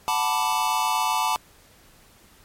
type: chord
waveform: square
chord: B minor seventh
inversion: second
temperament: equal with one note detuned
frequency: 742.6 / 880 / 987.8 / 1174.7 Hz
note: F#5 / A5 / B5 / D6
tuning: +6 / 0 / 0 / 0 cents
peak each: -31 / -25 / -27 / -29 dBFS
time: 0.08-1.36 s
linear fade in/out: 0 ms
effects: pink hiss -54 dBFS RMS until 2.44 s + MP3 64 kbps